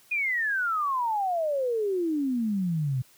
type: exponential sweep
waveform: sine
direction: down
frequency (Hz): 2489 to 123.47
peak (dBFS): -24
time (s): 0.11-3.02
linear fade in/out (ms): 10
effects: white hiss -58 dBFS RMS until 3.17 s + high-pass 60 Hz 12 dB/octave